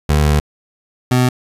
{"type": "tone pair in turn", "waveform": "25% pulse", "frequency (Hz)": [74.5, 125.8], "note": ["D2", "B2"], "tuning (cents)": [25, 32], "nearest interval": "major sixth", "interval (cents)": 907, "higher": "second", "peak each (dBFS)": [-7, -7], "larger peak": "neither", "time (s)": [[0.09, 0.4], [1.11, 1.29]], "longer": "first", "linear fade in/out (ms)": 5, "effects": ["resampled to 32000 Hz"]}